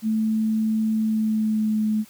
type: tone with pitch glide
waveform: sine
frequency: 219.2 to 215.3 Hz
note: A3 to A3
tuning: -6 to -37 cents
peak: -19 dBFS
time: 0.02-2.05 s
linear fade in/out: 50 ms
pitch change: -31 cents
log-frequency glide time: 0.99-1.83 s
effects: white hiss -51 dBFS RMS until 2.09 s